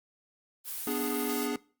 blue noise, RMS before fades -37 dBFS, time 0.64-1.49 s, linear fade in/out 50 ms
square chord, G# diminished, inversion first, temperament equal, 246.9 / 293.7 / 415.3 Hz, B3 / D4 / G#4, 0 / 0 / 0 cents, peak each -35 dBFS, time 0.87-1.56 s, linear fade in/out 2 ms
effects noise-tail reverb RT60 0.4 s tail -22 dB re dry + Opus 32 kbps

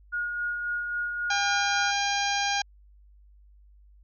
sine tone with tremolo, 1437 Hz, F6, 49 cents sharp, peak -26 dBFS, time 0.12-1.92 s, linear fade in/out 20 ms, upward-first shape sine, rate 3.7 Hz, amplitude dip 35%
harmonic tone, 804 Hz, G5, 44 cents sharp, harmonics 1 / 2 / 3 / 4 / 5 / 6 / 7 / 8, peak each -28 / -31 / -33 / -34 / -35 / -36 / -36 / -37 dBFS, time 1.3-2.62 s, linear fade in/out 5 ms
effects added 50 Hz sine -52 dBFS peak until 4.03 s

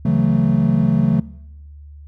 triangle chord, F# minor seventh, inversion second, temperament equal with one note detuned, 138.59 / 164.81 / 185 / 220.8 Hz, C#3 / E3 / F#3 / A3, 0 / 0 / 0 / +6 cents, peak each -17 dBFS, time 0.05-1.2 s, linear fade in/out 5 ms, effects noise-tail reverb RT60 0.9 s tail -21 dB re dry + added 73 Hz sine -36 dBFS peak until 2.07 s

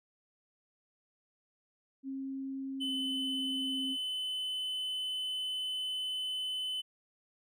sine tone with pitch glide, 269 to 265.8 Hz, C4 to C4, +48 to +27 cents, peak -36 dBFS, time 2.03-3.97 s, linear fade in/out 50 ms, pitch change -21 cents, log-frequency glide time 2.83-2.91 s
triangle tone, 3026 Hz, F#7, 38 cents sharp, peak -32 dBFS, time 2.8-6.82 s, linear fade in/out 20 ms
effects none

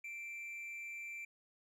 triangle tone with amplitude modulation, 2349 Hz, D7, in tune, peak -40 dBFS, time 0.04-1.25 s, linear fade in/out 5 ms, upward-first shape sine, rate 227 Hz, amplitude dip 35%, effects none

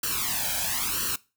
white noise with flanger, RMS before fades -28 dBFS, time 0.03-1.16 s, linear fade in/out 5 ms, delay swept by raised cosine 0.68 to 1.28 ms, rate 1 Hz, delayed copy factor +0.9, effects noise-tail reverb RT60 0.3 s tail -22 dB re dry

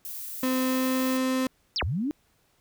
violet noise, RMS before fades -37 dBFS, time 0.05-1.17 s, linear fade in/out 0 ms
35% pulse tone with pitch glide, 257.8 to 259.4 Hz, C4 to C4, -26 to -15 cents, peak -22 dBFS, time 0.43-1.47 s, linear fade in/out 2 ms, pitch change +11 cents, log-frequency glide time 0.59-0.96 s
sine linear two-way sweep, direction down then up, 5680 to 58.5 to 311.4 Hz, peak -25 dBFS, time 1.76-2.11 s, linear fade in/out 0 ms, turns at 1.83 s
effects pink hiss -67 dBFS RMS until 2.6 s

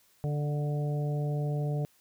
harmonic tone with a mistuned harmonic, 146.7 Hz, D3, 2 cents flat, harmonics 1 / 2 / 3 / 4 / 5, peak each -28 / -43 / -39 / -41 / -44 dBFS, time 0.24-1.85 s, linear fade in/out 0 ms, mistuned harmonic 4, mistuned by +18 cents, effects white hiss -65 dBFS RMS until 2 s

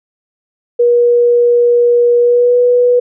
sine tone with pitch glide, 479.8 to 489.9 Hz, A#4 to B4, +50 to -14 cents, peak -6 dBFS, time 0.79-3 s, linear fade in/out 10 ms, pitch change +36 cents, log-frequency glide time 2.19-2.57 s, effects none

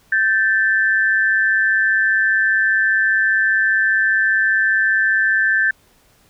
sine tone pair together, 1555 / 1760 Hz, G6 / A6, -14 / 0 cents, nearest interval major second, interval 214 cents, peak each -16 dBFS, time 0.12-5.71 s, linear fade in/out 5 ms, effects pink hiss -55 dBFS RMS until 6.29 s

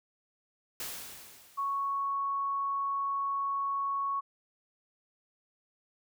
white noise with exponential decay, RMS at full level -37 dBFS, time 0.8-2.14 s, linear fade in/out 2 ms, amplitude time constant 290 ms
sine tone, 1108.7 Hz, C#6, in tune, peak -29 dBFS, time 1.57-4.21 s, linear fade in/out 20 ms
effects none

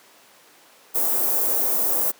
white band-stop noise, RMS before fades -21 dBFS, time 0.94-2.12 s, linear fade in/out 20 ms, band 610 to 15000 Hz, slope 12 dB/octave, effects pink hiss -51 dBFS RMS until 2.19 s + high-pass 400 Hz 12 dB/octave

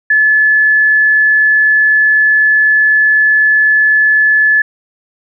sine tone, 1724 Hz, A6, 36 cents flat, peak -6 dBFS, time 0.1-4.62 s, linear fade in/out 5 ms, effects none

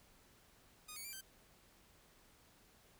5% pulse tone with pitch steps, 1235 / 2234 / 2361 / 1557 Hz, D#6 / C#7 / D7 / G6, -13 / +13 / +9 / -12 cents, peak -37 dBFS, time 0.88-1.212 s, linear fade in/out 10 ms, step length 83 ms, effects pink hiss -67 dBFS RMS until 2.99 s

